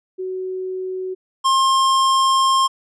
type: tone pair in turn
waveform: sine / square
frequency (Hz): 373.1 / 1064.8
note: F#4 / C6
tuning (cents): +14 / +30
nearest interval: octave + tritone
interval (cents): 1816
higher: second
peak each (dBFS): -23 / -14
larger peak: second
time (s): 0.18-1.15 / 1.44-2.68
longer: second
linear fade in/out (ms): 20
effects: resampled to 22050 Hz